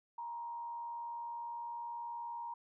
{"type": "tone with frequency modulation", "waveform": "sine", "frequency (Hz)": 940, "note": "A#5", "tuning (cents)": 14, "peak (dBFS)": -40, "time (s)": [0.18, 2.54], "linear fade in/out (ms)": 5, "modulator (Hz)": 80.3, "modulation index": 0.39, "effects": []}